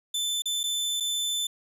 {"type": "tone with dropouts", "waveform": "sawtooth", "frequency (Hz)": 3527, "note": "A7", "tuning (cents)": 3, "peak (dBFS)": -23, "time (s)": [0.14, 1.47], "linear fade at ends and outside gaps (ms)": 5, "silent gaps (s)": [[0.421, 0.456], [0.633, 0.638], [1.001, 1.005]], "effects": ["resampled to 32000 Hz"]}